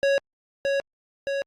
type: tone with echo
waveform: square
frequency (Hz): 554.4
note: C#5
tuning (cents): 0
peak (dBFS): -19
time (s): 0.03-0.18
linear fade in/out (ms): 0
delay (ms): 620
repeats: 2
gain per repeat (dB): -3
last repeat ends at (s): 1.42
effects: low-pass 4000 Hz 12 dB/octave + Opus 48 kbps